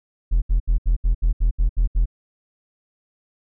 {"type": "tone bursts", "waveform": "triangle", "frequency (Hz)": 41.35, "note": "E1", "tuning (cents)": 6, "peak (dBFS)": -11, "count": 10, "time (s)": [0.31, 2.058], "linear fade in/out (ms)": 20, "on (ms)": 110, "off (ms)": 72, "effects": ["tanh soft clip ceiling -9 dBFS"]}